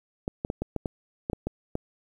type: clicks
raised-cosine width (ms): 2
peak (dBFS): -15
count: 10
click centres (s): 0.279 / 0.449 / 0.501 / 0.62 / 0.763 / 0.858 / 1.299 / 1.332 / 1.47 / 1.754
effects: 9-bit